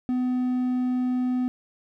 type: tone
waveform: triangle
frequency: 251.4 Hz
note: B3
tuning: 31 cents sharp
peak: -20 dBFS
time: 0.09-1.48 s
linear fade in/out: 0 ms
effects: none